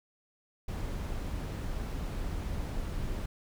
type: noise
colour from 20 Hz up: brown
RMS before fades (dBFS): -35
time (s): 0.68-3.26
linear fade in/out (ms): 5
effects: none